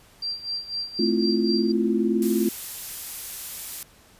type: tone with tremolo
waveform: sine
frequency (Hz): 4722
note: D8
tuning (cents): +9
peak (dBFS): -25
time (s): 0.22-1.72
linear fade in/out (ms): 5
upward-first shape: sine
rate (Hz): 4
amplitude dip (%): 80
type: chord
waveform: sine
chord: F major seventh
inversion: first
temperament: equal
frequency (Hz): 220 / 261.6 / 329.6 / 349.2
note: A3 / C4 / E4 / F4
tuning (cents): 0 / 0 / 0 / 0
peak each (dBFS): -23 / -27 / -28 / -24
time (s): 0.99-2.49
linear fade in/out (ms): 5
type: noise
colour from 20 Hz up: blue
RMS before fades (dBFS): -33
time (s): 2.22-3.83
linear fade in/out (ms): 2
effects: pink hiss -54 dBFS RMS until 4.19 s + resampled to 32000 Hz